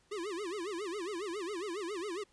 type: tone with vibrato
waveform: square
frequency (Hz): 377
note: F#4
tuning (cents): +32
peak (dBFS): -37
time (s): 0.11-2.24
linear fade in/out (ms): 10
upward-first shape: sine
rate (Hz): 7.3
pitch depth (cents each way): 230
effects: pink hiss -69 dBFS RMS until 2.32 s + resampled to 22050 Hz